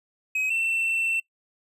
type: tone pair in turn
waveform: triangle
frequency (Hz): 2537 / 2688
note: D#7 / E7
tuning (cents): +33 / +33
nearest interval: minor second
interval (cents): 100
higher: second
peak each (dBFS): -21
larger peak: neither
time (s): 0.35-0.5 / 0.5-1.2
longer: second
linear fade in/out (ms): 5
effects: noise-tail reverb RT60 0.1 s tail -22 dB re dry + resampled to 32000 Hz